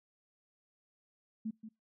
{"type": "tone with echo", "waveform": "sine", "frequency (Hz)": 220, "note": "A3", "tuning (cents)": 0, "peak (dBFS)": -34, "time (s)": [1.45, 1.51], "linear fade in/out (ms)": 10, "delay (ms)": 180, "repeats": 1, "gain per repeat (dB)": -10, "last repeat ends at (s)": 1.69, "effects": ["noise-tail reverb RT60 0.2 s tail -25 dB re dry"]}